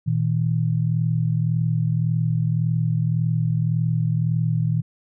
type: tone pair together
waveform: sine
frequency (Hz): 117.4 / 159.2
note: A#2 / D#3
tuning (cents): +13 / +40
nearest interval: perfect fourth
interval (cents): 527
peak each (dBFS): -21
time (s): 0.06-4.82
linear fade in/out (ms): 20
effects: none